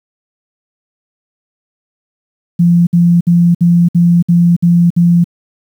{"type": "tone bursts", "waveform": "sine", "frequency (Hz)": 172.4, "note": "F3", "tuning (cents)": -22, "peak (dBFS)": -5, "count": 8, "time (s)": [2.59, 5.243], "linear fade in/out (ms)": 10, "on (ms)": 280, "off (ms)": 59, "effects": ["7-bit"]}